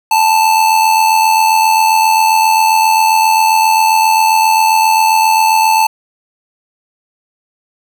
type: tone with amplitude modulation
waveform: square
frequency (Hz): 880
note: A5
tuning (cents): 0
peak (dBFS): -6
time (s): 0.11-5.87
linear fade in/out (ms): 5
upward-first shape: sine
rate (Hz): 87.5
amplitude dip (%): 50
effects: none